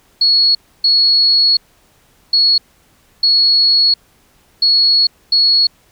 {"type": "tone bursts at uneven times", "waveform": "sine", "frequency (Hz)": 4352, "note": "C#8", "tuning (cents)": -33, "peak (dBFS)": -8, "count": 6, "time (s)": [[0.21, 0.55], [0.84, 1.57], [2.33, 2.58], [3.23, 3.94], [4.62, 5.07], [5.32, 5.67]], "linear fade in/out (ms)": 5, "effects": ["pink hiss -53 dBFS RMS until 5.91 s"]}